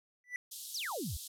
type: tone with exponential growth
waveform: triangle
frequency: 1975.5 Hz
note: B6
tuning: in tune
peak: -30 dBFS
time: 0.24-0.36 s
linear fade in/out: 1 ms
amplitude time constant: 25 ms
type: band-pass noise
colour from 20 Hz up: white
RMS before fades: -46 dBFS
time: 0.51-1.28 s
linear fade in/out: 10 ms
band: 3300 to 14000 Hz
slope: 48 dB/octave
type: exponential sweep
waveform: sine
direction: down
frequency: 6645 to 60.1 Hz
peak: -36 dBFS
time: 0.74-1.17 s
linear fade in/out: 5 ms
effects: none